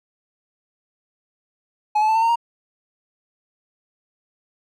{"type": "tone with pitch steps", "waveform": "triangle", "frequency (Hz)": [846, 863.3, 880.9, 898.9, 917.3, 936], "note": ["G#5", "A5", "A5", "A5", "A#5", "A#5"], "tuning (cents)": [32, -33, 2, 37, -28, 7], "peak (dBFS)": -13, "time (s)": [1.95, 2.358], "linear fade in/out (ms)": 10, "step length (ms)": 68, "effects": []}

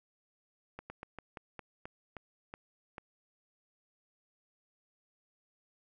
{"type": "slowing click train", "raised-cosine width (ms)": 0.5, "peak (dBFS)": -28, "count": 10, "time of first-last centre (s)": [0.79, 2.982], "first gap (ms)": 110, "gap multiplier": 1.19, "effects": []}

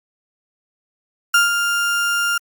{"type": "tone with ADSR envelope", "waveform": "35% pulse", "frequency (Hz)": 1400, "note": "F6", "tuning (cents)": 4, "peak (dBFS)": -8, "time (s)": [1.34, 2.38], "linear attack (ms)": 4, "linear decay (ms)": 150, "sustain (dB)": -7, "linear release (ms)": 6, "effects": ["Opus 48 kbps"]}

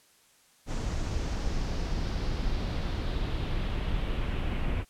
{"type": "noise with low-pass filter sweep", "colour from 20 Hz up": "brown", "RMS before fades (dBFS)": -30, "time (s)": [0.66, 4.85], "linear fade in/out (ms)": 50, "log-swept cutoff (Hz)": [7100, 2600], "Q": 2.2, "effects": ["white hiss -62 dBFS RMS until 4.89 s", "low-pass 11000 Hz 12 dB/octave"]}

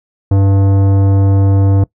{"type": "tone with tanh clipping", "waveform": "sine", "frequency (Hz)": 98, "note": "G2", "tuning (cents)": 0, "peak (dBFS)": -9, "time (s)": [0.31, 1.84], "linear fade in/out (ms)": 5, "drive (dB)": 15, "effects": ["noise-tail reverb RT60 0.1 s tail -21 dB re dry"]}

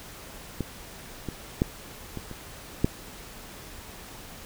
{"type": "clicks", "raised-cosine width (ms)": 3, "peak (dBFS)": [-15, -18, -8, -21, -25, -7], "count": 6, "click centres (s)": [0.607, 1.287, 1.619, 2.173, 2.313, 2.845], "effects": ["pink hiss -44 dBFS RMS until 4.45 s"]}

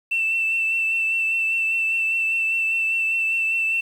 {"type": "tone with vibrato", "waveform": "sine", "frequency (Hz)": 2671, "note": "E7", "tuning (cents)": 22, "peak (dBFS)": -18, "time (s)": [0.11, 3.81], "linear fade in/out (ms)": 10, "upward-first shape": "triangle", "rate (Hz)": 5, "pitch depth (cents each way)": 25, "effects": ["tanh soft clip ceiling -15 dBFS", "8-bit"]}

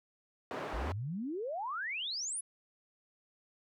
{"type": "band-pass noise", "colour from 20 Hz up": "white", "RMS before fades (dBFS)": -40, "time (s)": [0.51, 0.92], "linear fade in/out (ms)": 0, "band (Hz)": [190, 1000], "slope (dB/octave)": 12}
{"type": "exponential sweep", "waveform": "sine", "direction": "up", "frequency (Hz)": [49, 10548], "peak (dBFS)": -35, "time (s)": [0.73, 2.41], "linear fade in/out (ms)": 10}
{"effects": []}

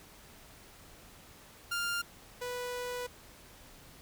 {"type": "tone pair in turn", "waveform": "sawtooth", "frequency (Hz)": [1399, 492.5], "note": ["F6", "B4"], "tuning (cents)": [3, -5], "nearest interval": "octave + tritone", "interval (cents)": 1808, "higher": "first", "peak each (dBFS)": [-28, -32], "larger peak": "first", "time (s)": [[1.71, 2.02], [2.41, 3.07]], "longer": "second", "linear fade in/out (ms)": 10, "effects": ["pink hiss -55 dBFS RMS until 4.01 s"]}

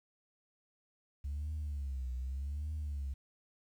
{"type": "tone with vibrato", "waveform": "sine", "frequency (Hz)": 69.3, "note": "C#2", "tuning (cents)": 0, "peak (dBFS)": -34, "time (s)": [1.24, 3.14], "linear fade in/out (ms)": 10, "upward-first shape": "triangle", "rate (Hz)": 0.84, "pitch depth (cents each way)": 200, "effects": ["tanh soft clip ceiling -33 dBFS", "11-bit"]}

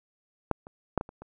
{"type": "clicks", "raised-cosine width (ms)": 1, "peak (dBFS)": [-10, -30, -10, -18, -30, -29], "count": 6, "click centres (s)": [0.513, 0.669, 0.977, 1.011, 1.091, 1.22], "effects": []}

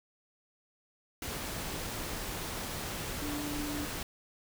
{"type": "tone in noise", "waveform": "sine", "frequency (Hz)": 293.7, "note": "D4", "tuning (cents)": 0, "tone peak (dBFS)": -36, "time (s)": [3.22, 3.85], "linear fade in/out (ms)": 2, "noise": "pink", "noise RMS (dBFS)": -38, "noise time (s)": [1.22, 4.03], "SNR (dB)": -1, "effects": []}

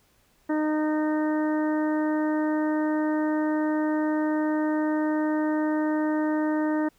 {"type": "harmonic tone", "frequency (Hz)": 307.1, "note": "D#4", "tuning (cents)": -23, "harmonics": [1, 2, 3, 4, 5, 6], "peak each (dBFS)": [-23, -31, -34, -40, -40, -39], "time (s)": [0.49, 6.89], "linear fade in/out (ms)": 10, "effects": ["pink hiss -64 dBFS RMS until 6.98 s"]}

